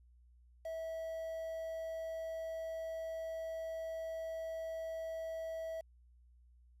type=tone with quantisation; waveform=triangle; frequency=650 Hz; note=E5; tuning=24 cents flat; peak=-37 dBFS; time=0.65-5.81 s; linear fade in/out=5 ms; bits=10; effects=added 60 Hz sine -61 dBFS peak until 6.8 s + resampled to 32000 Hz